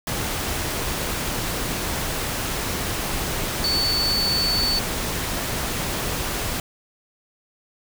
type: tone in noise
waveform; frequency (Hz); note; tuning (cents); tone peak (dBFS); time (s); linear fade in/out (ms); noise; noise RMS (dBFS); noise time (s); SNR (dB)
sine; 4480; C#8; +18; -20; 3.64-4.79; 2; pink; -26; 0.07-6.6; +3
effects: none